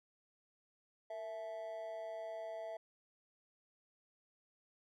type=tone with amplitude modulation; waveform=triangle; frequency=659.3 Hz; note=E5; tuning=in tune; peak=-37 dBFS; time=1.1-2.77 s; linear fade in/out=5 ms; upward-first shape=sine; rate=202 Hz; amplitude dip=70%; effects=none